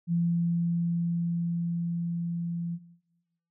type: tone with level ramp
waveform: sine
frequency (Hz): 170.4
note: F3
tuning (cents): -42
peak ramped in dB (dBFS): -23 to -30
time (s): 0.07-2.79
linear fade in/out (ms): 50
effects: noise-tail reverb RT60 1.0 s tail -17 dB re dry